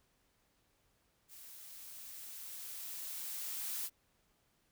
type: noise with level ramp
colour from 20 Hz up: blue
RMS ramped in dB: -54 to -39 dBFS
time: 1.28-3.9 s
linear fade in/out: 50 ms
effects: pink hiss -75 dBFS RMS until 4.71 s